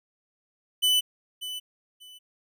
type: tone with echo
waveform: 45% pulse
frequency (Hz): 2999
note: F#7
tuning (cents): +23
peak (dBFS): -19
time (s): 0.82-1.01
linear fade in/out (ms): 20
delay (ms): 590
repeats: 2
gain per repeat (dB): -13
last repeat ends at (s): 2.19
effects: none